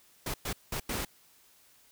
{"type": "noise bursts at uneven times", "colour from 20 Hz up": "pink", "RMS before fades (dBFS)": -34, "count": 4, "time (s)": [[0.26, 0.34], [0.45, 0.53], [0.72, 0.8], [0.89, 1.05]], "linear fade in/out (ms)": 5, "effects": ["white hiss -62 dBFS RMS until 1.91 s"]}